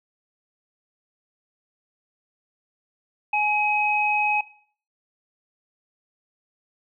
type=tone pair together; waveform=sine; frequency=838.2 / 2538 Hz; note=G#5 / D#7; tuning=+16 / +34 cents; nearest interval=octave + perfect fifth; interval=1918 cents; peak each=-22 dBFS; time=3.33-4.41 s; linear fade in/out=5 ms; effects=noise-tail reverb RT60 0.5 s tail -18 dB re dry